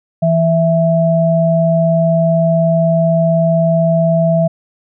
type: tone pair together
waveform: sine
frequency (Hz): 164.82 / 659.3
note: E3 / E5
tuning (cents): 0 / 0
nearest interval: 2 octaves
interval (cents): 2400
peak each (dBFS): -12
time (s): 0.22-4.48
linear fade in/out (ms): 10
effects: none